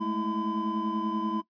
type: tone cluster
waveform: triangle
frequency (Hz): 210.3 / 220.6 / 326 / 1015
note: G#3 / A3 / E4 / B5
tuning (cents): +22 / +5 / -19 / +47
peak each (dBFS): -31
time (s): 0-1.42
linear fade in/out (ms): 20
effects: noise-tail reverb RT60 0.1 s tail -17 dB re dry + resampled to 11025 Hz